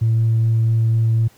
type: tone with tanh clipping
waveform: triangle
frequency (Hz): 113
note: A2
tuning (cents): +47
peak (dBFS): -13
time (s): 0.01-1.28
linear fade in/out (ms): 10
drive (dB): 5
effects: pink hiss -52 dBFS RMS until 1.37 s + high-pass 60 Hz 12 dB/octave